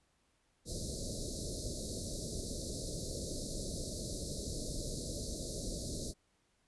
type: band-stop noise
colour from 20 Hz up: pink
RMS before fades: -40 dBFS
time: 0.65-6.14 s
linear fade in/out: 50 ms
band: 640 to 3900 Hz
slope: 96 dB/octave
effects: pink hiss -75 dBFS RMS until 6.67 s + resampled to 24000 Hz